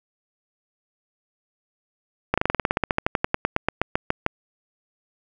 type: slowing click train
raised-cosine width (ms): 0.5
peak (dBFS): -4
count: 24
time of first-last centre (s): 2.34-4.264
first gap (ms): 36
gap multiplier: 1.07
effects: none